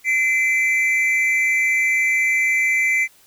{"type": "tone pair together", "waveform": "triangle", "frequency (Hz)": [2050, 2336], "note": ["C7", "D7"], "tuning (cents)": [-36, -10], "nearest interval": "major second", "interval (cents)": 226, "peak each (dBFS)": [-16, -18], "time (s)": [0.04, 3.08], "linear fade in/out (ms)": 50, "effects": ["white hiss -53 dBFS RMS until 3.26 s"]}